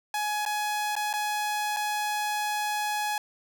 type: tone with dropouts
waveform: sawtooth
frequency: 840 Hz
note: G#5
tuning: 19 cents sharp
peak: -23 dBFS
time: 0.14-3.18 s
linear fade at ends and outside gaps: 2 ms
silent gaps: 0.452-0.461 / 0.954-0.964 / 1.13-1.137 / 1.764-1.768 s
effects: none